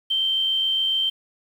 sine tone with amplitude modulation, 3127 Hz, G7, 5 cents flat, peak -18 dBFS, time 0.1-1.1 s, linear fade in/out 10 ms, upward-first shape sine, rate 86.9 Hz, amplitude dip 25%, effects 8-bit

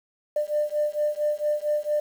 sine beating tone pair, 595 / 599.4 Hz, D5 / D5, +22 / +35 cents, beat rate 4.4 Hz, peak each -25 dBFS, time 0.36-2 s, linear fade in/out 5 ms, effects tanh soft clip ceiling -15 dBFS + 8-bit

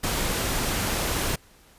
pink noise, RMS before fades -26 dBFS, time 0.03-1.36 s, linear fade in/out 10 ms, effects pink hiss -55 dBFS RMS until 1.78 s + resampled to 32000 Hz

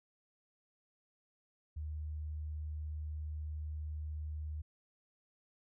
sine tone, 76.4 Hz, D#2, 31 cents flat, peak -38 dBFS, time 1.76-4.62 s, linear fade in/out 10 ms, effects none

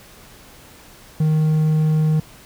triangle tone, 155.56 Hz, D#3, in tune, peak -12 dBFS, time 1.2-2.2 s, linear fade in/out 5 ms, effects pink hiss -45 dBFS RMS until 2.45 s

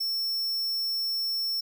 square tone, 5400 Hz, E8, 41 cents sharp, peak -27 dBFS, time 0-1.61 s, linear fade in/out 10 ms, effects none

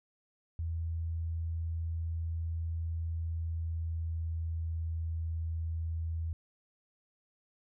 sine tone with pitch glide, 82.41 to 81.79 Hz, E2 to E2, 0 to -13 cents, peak -32 dBFS, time 0.59-6.33 s, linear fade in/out 0 ms, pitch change -13 cents, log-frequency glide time 3.11-4.6 s, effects none

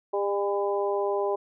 harmonic tone with a mistuned harmonic, 200.9 Hz, G3, 43 cents sharp, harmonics 2 / 3 / 4 / 5, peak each -26 / -30 / -32 / -34 dBFS, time 0.13-1.36 s, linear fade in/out 10 ms, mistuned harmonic 4, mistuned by +16 cents, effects none

